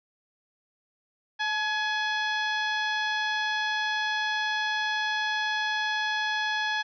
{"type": "harmonic tone with a mistuned harmonic", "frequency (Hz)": 842, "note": "G#5", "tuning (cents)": 24, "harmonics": [1, 2, 3, 4, 5, 6, 7], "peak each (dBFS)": [-31, -28, -38, -34, -41, -43, -49], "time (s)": [1.39, 6.83], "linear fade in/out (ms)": 20, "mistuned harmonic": 1, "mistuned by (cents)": 43, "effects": []}